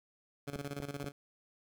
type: tone with tremolo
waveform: 15% pulse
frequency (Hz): 141.8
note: C#3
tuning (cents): +40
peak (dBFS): -31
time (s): 0.47-1.12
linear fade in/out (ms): 10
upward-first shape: square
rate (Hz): 17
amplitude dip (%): 75
type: click train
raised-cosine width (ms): 2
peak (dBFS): -28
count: 3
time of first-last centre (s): 0.56-1.043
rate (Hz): 4.14
effects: none